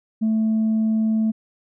sine tone, 220 Hz, A3, in tune, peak -15 dBFS, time 0.21-1.32 s, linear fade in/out 20 ms, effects tanh soft clip ceiling -15 dBFS

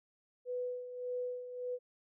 sine tone with tremolo, 496.1 Hz, B4, 8 cents sharp, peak -34 dBFS, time 0.45-1.79 s, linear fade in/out 50 ms, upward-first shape sine, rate 1.7 Hz, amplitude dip 65%, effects none

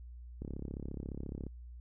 click train, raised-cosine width 3 ms, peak -28 dBFS, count 37, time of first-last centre 0.42-1.467 s, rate 34.4 Hz, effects added 60 Hz sine -46 dBFS peak until 1.8 s

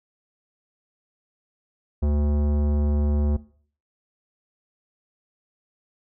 sine tone with tanh clipping, 73.42 Hz, D2, in tune, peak -21 dBFS, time 2.02-3.37 s, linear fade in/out 10 ms, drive 17 dB, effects noise-tail reverb RT60 0.5 s tail -19 dB re dry

